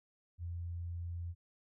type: tone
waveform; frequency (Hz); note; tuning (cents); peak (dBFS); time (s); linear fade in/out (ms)
sine; 86; F2; -26; -38; 0.38-1.35; 50
effects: none